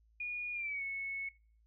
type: tone with pitch glide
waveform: sine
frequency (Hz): 2443 to 2202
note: D#7 to C#7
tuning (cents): -32 to -12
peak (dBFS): -36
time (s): 0.2-1.29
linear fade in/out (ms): 5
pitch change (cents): -180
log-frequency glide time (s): 0.53-0.83
effects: noise-tail reverb RT60 0.4 s tail -22 dB re dry + added 55 Hz sine -65 dBFS peak until 1.66 s